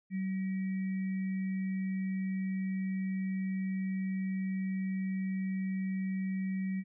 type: tone with sample-and-hold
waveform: sine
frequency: 190 Hz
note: F#3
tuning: 46 cents sharp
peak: -31 dBFS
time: 0.1-6.84 s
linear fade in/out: 50 ms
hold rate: 2100 Hz
effects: resampled to 8000 Hz